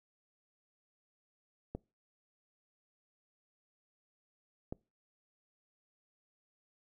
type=clicks; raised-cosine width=2 ms; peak=-25 dBFS; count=2; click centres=1.75 / 4.725 s; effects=noise-tail reverb RT60 0.3 s tail -25 dB re dry

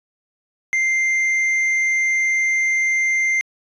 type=tone with hard clipping; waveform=triangle; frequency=2093 Hz; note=C7; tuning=in tune; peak=-17 dBFS; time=0.73-3.41 s; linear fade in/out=0 ms; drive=7 dB; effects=resampled to 24000 Hz

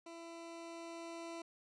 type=tone with level ramp; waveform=20% pulse; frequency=334.5 Hz; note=E4; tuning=25 cents sharp; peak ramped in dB=-44 to -39 dBFS; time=0.06-1.42 s; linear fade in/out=5 ms; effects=resampled to 22050 Hz

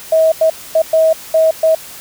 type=tone bursts at uneven times; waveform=sine; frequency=641 Hz; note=E5; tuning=49 cents flat; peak=-7 dBFS; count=6; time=0.12-0.32 / 0.41-0.5 / 0.75-0.82 / 0.93-1.13 / 1.34-1.51 / 1.63-1.75 s; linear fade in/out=5 ms; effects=white hiss -33 dBFS RMS until 2 s

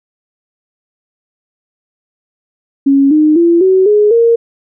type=tone with pitch steps; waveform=sine; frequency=276 / 306.2 / 339.8 / 377 / 418.3 / 464.2 Hz; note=C#4 / D#4 / F4 / F#4 / G#4 / A#4; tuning=-7 / -28 / -47 / +32 / +12 / -7 cents; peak=-5 dBFS; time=2.86-4.36 s; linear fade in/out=10 ms; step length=250 ms; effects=none

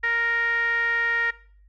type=tone with low-pass filter; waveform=5% pulse; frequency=466.2 Hz; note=A#4; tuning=in tune; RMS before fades=-24 dBFS; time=0.03-1.31 s; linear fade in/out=10 ms; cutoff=1800 Hz; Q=8.7; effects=noise-tail reverb RT60 0.5 s tail -18 dB re dry + added 50 Hz sine -51 dBFS peak until 1.68 s

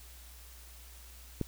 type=click; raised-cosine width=3 ms; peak=-18 dBFS; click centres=1.413 s; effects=added 60 Hz sine -51 dBFS peak until 1.47 s + white hiss -55 dBFS RMS until 1.47 s

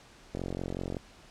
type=click train; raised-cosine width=2 ms; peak=-21 dBFS; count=29; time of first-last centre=0.35-0.968 s; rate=45.3 Hz; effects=pink hiss -55 dBFS RMS until 1.3 s + low-pass 7000 Hz 12 dB/octave

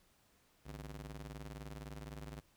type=ring-modulated tone; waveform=sawtooth; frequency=103.83 Hz; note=G#2; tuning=in tune; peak=-39 dBFS; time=0.65-2.41 s; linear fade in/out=20 ms; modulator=42.1 Hz; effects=pink hiss -71 dBFS RMS until 2.56 s

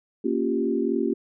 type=chord; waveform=sine; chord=G half-diminished seventh; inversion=first; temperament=equal; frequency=233.1 / 277.2 / 349.2 / 392 Hz; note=Bb3 / Db4 / F4 / G4; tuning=0 / 0 / 0 / 0 cents; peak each=-27 dBFS; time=0.24-1.14 s; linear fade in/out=10 ms; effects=none

